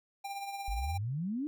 square tone with tremolo, 795 Hz, G5, 24 cents sharp, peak -36 dBFS, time 0.24-0.98 s, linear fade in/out 10 ms, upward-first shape triangle, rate 17 Hz, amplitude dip 55%
sine exponential sweep, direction up, 46.47 to 311.1 Hz, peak -32 dBFS, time 0.68-1.47 s, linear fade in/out 0 ms
effects none

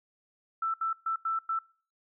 sine tone bursts at uneven times, 1328 Hz, E6, 12 cents sharp, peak -27 dBFS, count 5, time 0.62-0.74 / 0.81-0.93 / 1.06-1.16 / 1.25-1.39 / 1.49-1.59 s, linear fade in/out 5 ms, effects noise-tail reverb RT60 0.5 s tail -25 dB re dry

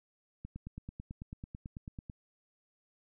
click train, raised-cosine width 5 ms, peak -30 dBFS, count 16, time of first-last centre 0.45-2.098 s, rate 9.1 Hz, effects none

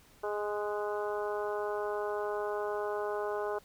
harmonic tone with a mistuned harmonic, 207.7 Hz, G#3, in tune, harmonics 2 / 3 / 4 / 5 / 6 / 7, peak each -34 / -38 / -40 / -42 / -44 / -45 dBFS, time 0.23-3.59 s, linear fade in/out 10 ms, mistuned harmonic 7, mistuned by +30 cents, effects pink hiss -61 dBFS RMS until 3.64 s

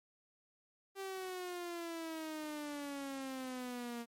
sawtooth exponential sweep, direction down, 392 to 233.1 Hz, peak -37 dBFS, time 0.95-4.06 s, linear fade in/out 50 ms, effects MP3 64 kbps

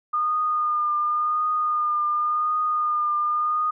sine tone with vibrato, 1218 Hz, D#6, 37 cents flat, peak -20 dBFS, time 0.13-3.71 s, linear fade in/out 10 ms, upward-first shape triangle, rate 0.91 Hz, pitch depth 28 cents each way, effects none

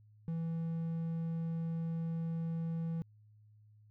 triangle tone, 164.8 Hz, E3, in tune, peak -32 dBFS, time 0.28-3.02 s, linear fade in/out 0 ms, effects added 106 Hz sine -59 dBFS peak until 3.9 s

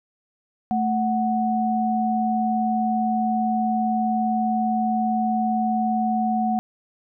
sine tone pair together, 220.6 / 740 Hz, A3 / F#5, +5 / 0 cents, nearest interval octave + major sixth, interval 2095 cents, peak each -22 dBFS, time 0.71-6.59 s, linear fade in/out 0 ms, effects none

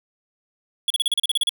square tone bursts, 3370 Hz, G#7, 25 cents sharp, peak -18 dBFS, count 11, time 0.88-1.493 s, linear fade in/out 2 ms, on 23 ms, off 36 ms, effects none

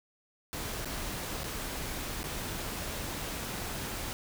pink noise with dropouts, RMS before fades -37 dBFS, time 0.53-4.13 s, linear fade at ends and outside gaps 0 ms, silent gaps 0.847-0.856 / 1.434-1.441 / 2.231-2.241 s, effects none

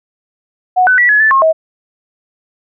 sine tone with pitch steps, 735 / 1504 / 1949 / 1696 / 1752 / 1076 / 640 Hz, F#5 / F#6 / B6 / G#6 / A6 / C6 / D#5, -12 / +28 / -23 / +36 / -8 / +48 / +49 cents, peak -6 dBFS, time 0.76-1.53 s, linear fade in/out 20 ms, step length 110 ms, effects none

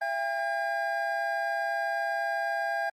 triangle tone cluster, 674 / 802 / 1616 Hz, E5 / G5 / G#6, +38 / +39 / -48 cents, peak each -30 dBFS, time 0.01-2.9 s, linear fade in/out 10 ms, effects Opus 32 kbps

